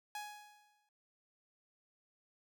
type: tone with exponential decay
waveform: sawtooth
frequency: 835 Hz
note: G#5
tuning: 9 cents sharp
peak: -36 dBFS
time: 0.15-0.89 s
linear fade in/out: 2 ms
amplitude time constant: 160 ms
effects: noise-tail reverb RT60 0.2 s tail -22 dB re dry